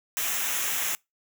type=noise with comb filter; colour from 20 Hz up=white; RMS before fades=-28 dBFS; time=0.17-0.95 s; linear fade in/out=0 ms; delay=0.22 ms; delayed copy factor=-0.65; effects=noise-tail reverb RT60 0.2 s tail -25 dB re dry